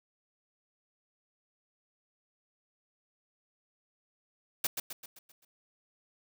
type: noise with echo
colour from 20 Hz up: white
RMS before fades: -29 dBFS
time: 4.64-4.67 s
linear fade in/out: 5 ms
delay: 130 ms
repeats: 6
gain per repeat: -6 dB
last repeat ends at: 5.45 s
effects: none